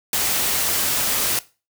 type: noise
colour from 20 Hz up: white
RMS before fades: -21 dBFS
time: 0.13-1.39 s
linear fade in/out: 2 ms
effects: noise-tail reverb RT60 0.3 s tail -18 dB re dry